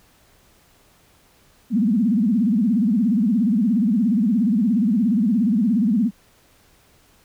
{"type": "tone with vibrato", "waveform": "sine", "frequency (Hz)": 219.7, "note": "A3", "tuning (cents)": -2, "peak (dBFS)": -15, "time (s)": [1.7, 6.11], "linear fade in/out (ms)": 50, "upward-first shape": "sine", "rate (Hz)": 17, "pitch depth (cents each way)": 230, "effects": ["pink hiss -56 dBFS RMS until 7.24 s"]}